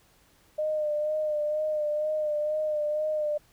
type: tone with vibrato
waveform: sine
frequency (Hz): 607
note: D#5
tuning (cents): -43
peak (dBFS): -25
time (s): 0.58-3.38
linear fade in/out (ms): 10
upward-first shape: sine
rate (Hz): 2.1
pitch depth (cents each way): 31
effects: pink hiss -62 dBFS RMS until 3.52 s